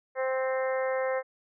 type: harmonic tone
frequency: 261.6 Hz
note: C4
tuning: in tune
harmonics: 2 / 3 / 4 / 5 / 6 / 7 / 8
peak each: -27 / -37 / -38 / -41 / -42 / -39 / -42 dBFS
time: 0.15-1.23 s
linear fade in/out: 50 ms
effects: none